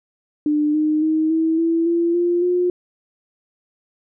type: tone with pitch steps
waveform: sine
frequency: 299 / 306.7 / 314.6 / 322.7 / 331 / 339.5 / 348.3 / 357.2 Hz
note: D4 / D#4 / D#4 / E4 / E4 / F4 / F4 / F4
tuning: +31 / -25 / +19 / -37 / +7 / -49 / -5 / +39 cents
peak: -15 dBFS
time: 0.46-2.7 s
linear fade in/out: 2 ms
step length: 280 ms
effects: none